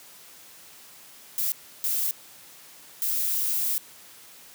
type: noise bursts at uneven times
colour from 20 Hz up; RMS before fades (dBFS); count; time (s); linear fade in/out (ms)
violet; -26; 3; 1.38-1.52 / 1.84-2.11 / 3.02-3.78; 0
effects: white hiss -49 dBFS RMS until 4.54 s + high-pass 100 Hz 12 dB/octave